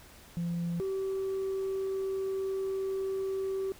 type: tone pair in turn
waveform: sine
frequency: 171.2 / 385.1 Hz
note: F3 / G4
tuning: -34 / -31 cents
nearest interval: octave + major second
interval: 1403 cents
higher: second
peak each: -28 dBFS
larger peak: neither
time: 0.37-0.8 / 0.8-3.72 s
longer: second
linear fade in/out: 0 ms
effects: tanh soft clip ceiling -28 dBFS + pink hiss -54 dBFS RMS until 3.79 s